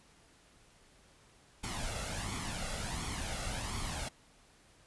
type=noise with flanger; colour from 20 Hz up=pink; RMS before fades=-38 dBFS; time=1.63-4.09 s; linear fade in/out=10 ms; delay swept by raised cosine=0.9 to 1.5 ms; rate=1.4 Hz; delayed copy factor=+0.6; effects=pink hiss -63 dBFS RMS until 4.86 s + resampled to 24000 Hz